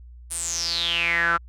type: tone with band-pass filter sweep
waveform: sawtooth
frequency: 169.5 Hz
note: E3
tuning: 49 cents sharp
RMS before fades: -24 dBFS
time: 0.3-1.38 s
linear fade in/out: 20 ms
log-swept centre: 9800 to 1300 Hz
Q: 9.3
effects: added 60 Hz sine -41 dBFS peak until 1.48 s